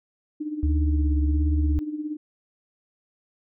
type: tone with tremolo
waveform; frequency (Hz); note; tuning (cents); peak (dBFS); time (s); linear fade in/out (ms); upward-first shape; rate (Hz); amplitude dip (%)
sine; 302.5; D#4; -49; -25; 0.4-2.17; 10; sine; 17; 65
type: tone with vibrato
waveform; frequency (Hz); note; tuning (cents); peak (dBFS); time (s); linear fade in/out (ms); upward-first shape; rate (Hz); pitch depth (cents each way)
sine; 73; D2; -10; -19; 0.63-1.79; 0; sine; 1.4; 45
effects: none